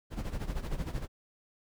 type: noise with tremolo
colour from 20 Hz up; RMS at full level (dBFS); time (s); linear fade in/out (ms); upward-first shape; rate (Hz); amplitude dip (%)
brown; -32; 0.1-1.08; 50; sine; 13; 75
effects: none